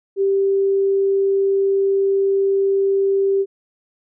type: tone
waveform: sine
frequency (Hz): 392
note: G4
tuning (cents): 0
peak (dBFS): -14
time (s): 0.16-3.46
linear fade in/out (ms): 50
effects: none